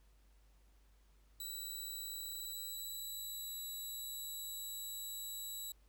10% pulse tone with pitch glide, 3947 to 3915 Hz, B7 to B7, -2 to -16 cents, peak -36 dBFS, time 1.4-5.72 s, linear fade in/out 2 ms, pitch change -14 cents, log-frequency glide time 1.82-4.63 s, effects added 50 Hz sine -64 dBFS peak until 5.88 s + pink hiss -75 dBFS RMS until 5.88 s

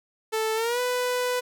sawtooth tone with pitch glide, 440 to 496.7 Hz, A4 to B4, 0 to +10 cents, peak -20 dBFS, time 0.32-1.41 s, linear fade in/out 20 ms, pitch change +210 cents, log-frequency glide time 0.55-0.8 s, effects none

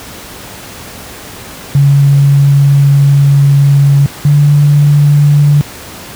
sine tone pair in turn, 140.5 / 145.53 Hz, C#3 / D3, +24 / -15 cents, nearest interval minor second, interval 61 cents, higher second, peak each -3 dBFS, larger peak neither, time 1.75-4.06 / 4.25-5.61 s, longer first, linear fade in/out 0 ms, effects pink hiss -28 dBFS RMS until 6.15 s + high-pass 60 Hz 12 dB/octave

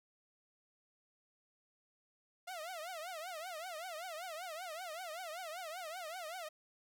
sawtooth tone with vibrato, 681 Hz, F5, 44 cents flat, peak -39 dBFS, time 2.47-6.49 s, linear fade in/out 10 ms, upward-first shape triangle, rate 5.2 Hz, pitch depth 220 cents each way, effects none

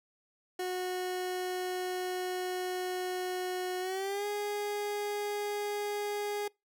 30% pulse tone with pitch glide, 365.6 to 412.7 Hz, F#4 to G#4, -21 to -11 cents, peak -30 dBFS, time 0.59-6.48 s, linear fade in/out 5 ms, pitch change +210 cents, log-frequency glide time 3.8-4.26 s, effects noise-tail reverb RT60 0.2 s tail -24 dB re dry

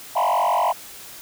sine tone with frequency modulation, 836 Hz, G#5, 11 cents sharp, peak -14 dBFS, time 0.15-0.73 s, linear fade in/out 20 ms, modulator 46.1 Hz, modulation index 4.2, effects tanh soft clip ceiling -16 dBFS + white hiss -40 dBFS RMS until 1.21 s

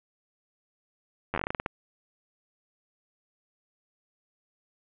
slowing click train, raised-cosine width 0.5 ms, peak -14 dBFS, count 12, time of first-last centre 1.34-1.662 s, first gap 10 ms, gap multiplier 1.2, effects resampled to 8000 Hz + 9-bit

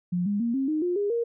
sine tone with pitch steps, 177.4 / 203.8 / 234.1 / 268.9 / 308.9 / 354.8 / 407.6 / 468.2 Hz, F3 / G#3 / A#3 / C4 / D#4 / F4 / G#4 / A#4, +27 / -32 / +8 / +47 / -12 / +27 / -32 / +8 cents, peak -23 dBFS, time 0.12-1.24 s, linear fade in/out 10 ms, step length 140 ms, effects none

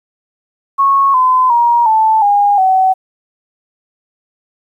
sine tone with pitch steps, 1100 / 1020.4 / 946.6 / 878.1 / 814.6 / 755.7 Hz, C#6 / C6 / A#5 / A5 / G#5 / F#5, -14 / -44 / +26 / -4 / -34 / +36 cents, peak -7 dBFS, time 0.78-2.94 s, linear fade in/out 20 ms, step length 360 ms, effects 8-bit

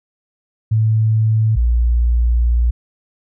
sine tone pair in turn, 110 / 59.02 Hz, A2 / A#1, 0 / +22 cents, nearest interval major seventh, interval 1078 cents, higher first, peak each -11 dBFS, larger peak neither, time 0.71-1.56 / 1.56-2.71 s, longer second, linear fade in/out 10 ms, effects none

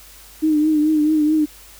sine tone with vibrato, 306.3 Hz, D#4, 27 cents flat, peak -13 dBFS, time 0.42-1.46 s, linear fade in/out 20 ms, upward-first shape triangle, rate 4.6 Hz, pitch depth 55 cents each way, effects added 50 Hz sine -48 dBFS peak until 1.79 s + white hiss -44 dBFS RMS until 1.79 s

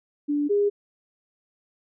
sine tone pair in turn, 291.7 / 408 Hz, D4 / G#4, -12 / -31 cents, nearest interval tritone, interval 581 cents, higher second, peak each -21 / -18 dBFS, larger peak second, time 0.28-0.49 / 0.49-0.7 s, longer neither, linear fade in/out 20 ms, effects none

